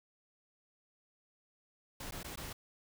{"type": "noise with dropouts", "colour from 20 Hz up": "pink", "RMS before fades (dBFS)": -44, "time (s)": [2, 2.53], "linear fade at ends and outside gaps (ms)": 5, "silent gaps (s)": [[2.11, 2.121], [2.231, 2.244], [2.359, 2.373]], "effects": []}